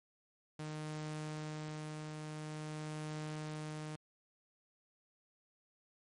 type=tone with tremolo; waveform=sawtooth; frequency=153.6 Hz; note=D#3; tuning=22 cents flat; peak=-36 dBFS; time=0.59-3.96 s; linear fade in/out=5 ms; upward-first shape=triangle; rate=0.48 Hz; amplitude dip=30%; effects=MP3 48 kbps